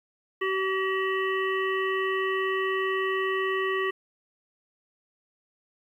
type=harmonic tone with a mistuned harmonic; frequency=381.9 Hz; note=G4; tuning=45 cents flat; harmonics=1 / 3 / 5 / 7 / 8; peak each=-27 / -31 / -30 / -40 / -40 dBFS; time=0.41-3.91 s; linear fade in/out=10 ms; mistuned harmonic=8; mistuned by=-41 cents; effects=10-bit